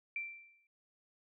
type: tone with exponential decay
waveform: sine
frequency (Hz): 2349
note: D7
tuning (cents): 0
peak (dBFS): -34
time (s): 0.16-0.67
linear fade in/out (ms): 2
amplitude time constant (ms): 110
effects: none